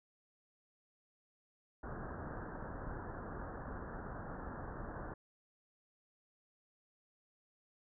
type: low-pass noise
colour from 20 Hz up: pink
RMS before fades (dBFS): -45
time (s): 1.83-5.14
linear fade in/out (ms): 5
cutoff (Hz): 1700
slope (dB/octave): 96
effects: none